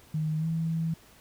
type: tone with pitch glide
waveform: sine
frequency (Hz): 155.56 to 163.01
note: D#3 to E3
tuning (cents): 0 to -19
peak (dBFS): -26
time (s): 0.14-0.94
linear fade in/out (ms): 5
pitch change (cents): +81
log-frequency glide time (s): 0.38-0.47
effects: pink hiss -56 dBFS RMS until 1.2 s